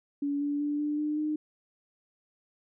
sine tone with pitch steps, 285 / 288.8 / 292.7 / 296.6 / 300.6 / 304.6 Hz, C#4 / D4 / D4 / D4 / D4 / D#4, +48 / -29 / -6 / +17 / +40 / -37 cents, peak -27 dBFS, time 0.22-1.36 s, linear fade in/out 5 ms, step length 190 ms, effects none

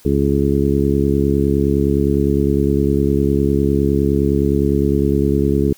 harmonic tone, 69.8 Hz, C#2, 13 cents sharp, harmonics 1 / 2 / 3 / 4 / 5 / 6, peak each -20 / -20 / -20 / -20 / -20 / -20 dBFS, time 0.05-5.73 s, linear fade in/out 5 ms, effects white hiss -48 dBFS RMS until 5.77 s

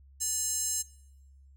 square tone with high-pass filter, 583 Hz, D5, 13 cents flat, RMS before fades -31 dBFS, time 0.2-0.83 s, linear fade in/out 20 ms, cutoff 7200 Hz, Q 5.3, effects noise-tail reverb RT60 1.0 s tail -22 dB re dry + added 68 Hz sine -53 dBFS peak until 1.56 s

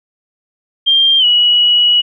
sine tone with pitch glide, 3188 to 2923 Hz, G7 to F#7, +28 to -22 cents, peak -7 dBFS, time 0.86-2.02 s, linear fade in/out 20 ms, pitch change -150 cents, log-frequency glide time 1.19-1.25 s, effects none

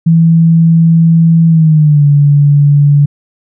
sine tone with pitch glide, 164.81 to 144.31 Hz, E3 to D3, 0 to -30 cents, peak -3 dBFS, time 0.06-3.06 s, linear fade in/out 10 ms, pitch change -230 cents, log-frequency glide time 1.48-2.05 s, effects none

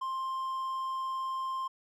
triangle tone, 1053 Hz, C6, 11 cents sharp, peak -30 dBFS, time 0.01-1.68 s, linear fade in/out 10 ms, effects none

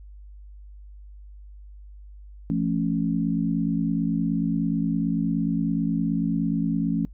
sine chord, F augmented, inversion none, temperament equal with one note detuned, 170.53 / 220 / 277.2 Hz, F3 / A3 / C#4, -41 / 0 / 0 cents, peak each -25 / -26 / -26 dBFS, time 2.5-7.05 s, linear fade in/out 0 ms, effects noise-tail reverb RT60 0.1 s tail -22 dB re dry + added 50 Hz sine -41 dBFS peak until 7.13 s

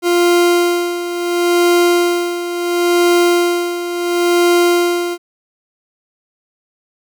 40% pulse tone with tremolo, 349 Hz, F4, 1 cent flat, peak -8 dBFS, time 0.02-5.18 s, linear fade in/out 50 ms, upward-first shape sine, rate 0.72 Hz, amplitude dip 70%, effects none

